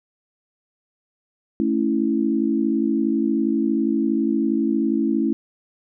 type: chord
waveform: sine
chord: A major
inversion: none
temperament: equal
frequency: 220 / 277.2 / 329.6 Hz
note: A3 / C#4 / E4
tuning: 0 / 0 / 0 cents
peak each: -22 dBFS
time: 1.6-5.33 s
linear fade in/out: 0 ms
effects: none